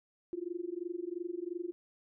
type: tone with amplitude modulation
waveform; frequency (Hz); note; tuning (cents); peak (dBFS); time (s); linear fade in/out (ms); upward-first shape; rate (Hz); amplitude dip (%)
sine; 349.2; F4; 0; -32; 0.33-1.72; 0; sine; 22.9; 95
effects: none